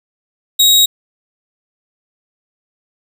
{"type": "tone", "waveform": "sawtooth", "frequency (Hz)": 3800, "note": "A#7", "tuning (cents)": 33, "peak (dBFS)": -4, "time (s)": [0.59, 0.86], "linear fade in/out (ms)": 10, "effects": []}